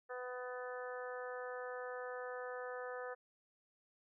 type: harmonic tone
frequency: 250 Hz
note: B3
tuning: 21 cents sharp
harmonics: 2 / 3 / 4 / 5 / 6 / 7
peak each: -44 / -51 / -54 / -51 / -52 / -52 dBFS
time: 0.09-3.15 s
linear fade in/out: 20 ms
effects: none